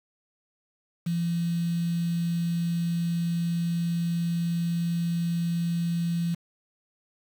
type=tone with quantisation; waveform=sine; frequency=169.9 Hz; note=F3; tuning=47 cents flat; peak=-24 dBFS; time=1.06-6.35 s; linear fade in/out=10 ms; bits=7; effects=none